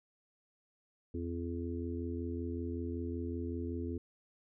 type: harmonic tone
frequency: 85.3 Hz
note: F2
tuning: 40 cents flat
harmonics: 1 / 3 / 4 / 5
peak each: -39 / -40 / -42 / -45 dBFS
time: 1.14-3.98 s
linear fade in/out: 5 ms
effects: none